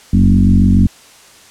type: tone with frequency modulation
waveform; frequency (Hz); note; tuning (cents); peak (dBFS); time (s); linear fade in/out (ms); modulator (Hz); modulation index
sine; 138.9; C#3; +4; -6; 0.13-0.87; 5; 46.9; 2.4
effects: white hiss -42 dBFS RMS until 1.5 s + low-pass 9000 Hz 12 dB/octave